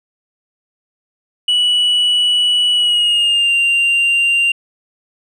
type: tone with pitch glide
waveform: sine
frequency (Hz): 2945 to 2780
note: F#7 to F7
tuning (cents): -9 to -9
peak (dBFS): -8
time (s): 1.48-4.52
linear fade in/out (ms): 5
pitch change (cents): -100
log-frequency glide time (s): 2.73-3.53
effects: tanh soft clip ceiling -10 dBFS